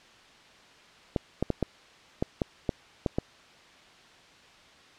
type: clicks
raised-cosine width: 2 ms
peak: -12 dBFS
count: 9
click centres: 1.162 / 1.426 / 1.503 / 1.627 / 2.225 / 2.418 / 2.692 / 3.062 / 3.185 s
effects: white hiss -54 dBFS RMS until 4.98 s + low-pass 4000 Hz 12 dB/octave